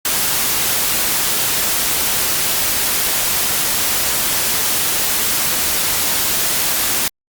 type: noise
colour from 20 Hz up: white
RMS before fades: -17 dBFS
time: 0.05-7.08 s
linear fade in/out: 2 ms
effects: Opus 48 kbps